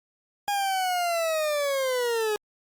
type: linear sweep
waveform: 40% pulse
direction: down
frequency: 820 to 415.3 Hz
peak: -23 dBFS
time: 0.48-2.36 s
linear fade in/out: 0 ms
effects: Opus 48 kbps